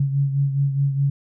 sine beating tone pair, 138.59 / 143.39 Hz, C#3 / D3, 0 / -41 cents, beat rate 4.8 Hz, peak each -18 / -26 dBFS, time 0-1.1 s, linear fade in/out 5 ms, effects none

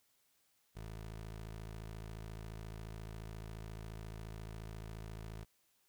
20% pulse tone, 54.3 Hz, A1, 22 cents flat, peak -40 dBFS, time 0.75-5.45 s, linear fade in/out 20 ms, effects white hiss -75 dBFS RMS until 5.88 s

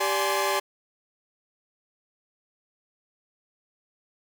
sawtooth tone cluster, 391.8 / 582 / 844 / 1044 Hz, G4 / D5 / G#5 / C6, -1 / -16 / +28 / -4 cents, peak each -25 dBFS, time 0-0.6 s, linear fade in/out 10 ms, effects none

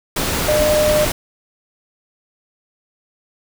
sine tone in noise, 605 Hz, D#5, 49 cents flat, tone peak -13 dBFS, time 0.48-1.05 s, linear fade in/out 5 ms, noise pink, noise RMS -20 dBFS, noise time 0.16-1.12 s, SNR +4 dB, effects none

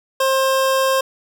25% pulse tone, 531 Hz, C5, 25 cents sharp, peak -11 dBFS, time 0.2-1.01 s, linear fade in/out 5 ms, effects none

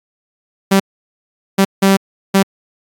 sawtooth tone bursts at uneven times, 194.5 Hz, G3, 13 cents flat, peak -4 dBFS, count 4, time 0.71-0.8 / 1.58-1.65 / 1.82-1.97 / 2.34-2.43 s, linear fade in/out 10 ms, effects AAC 64 kbps

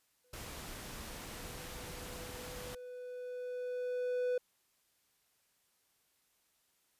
triangle tone with exponential growth, 496.8 Hz, B4, 10 cents sharp, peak -28 dBFS, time 0.24-4.38 s, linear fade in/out 5 ms, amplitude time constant 900 ms
pink noise, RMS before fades -46 dBFS, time 0.33-2.75 s, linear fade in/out 5 ms
effects white hiss -75 dBFS RMS until 6.99 s + resampled to 32000 Hz

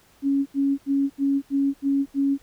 sine tone bursts, 277.2 Hz, C#4, in tune, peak -18 dBFS, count 7, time 0.22-2.38 s, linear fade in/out 50 ms, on 240 ms, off 80 ms, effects pink hiss -57 dBFS RMS until 2.42 s

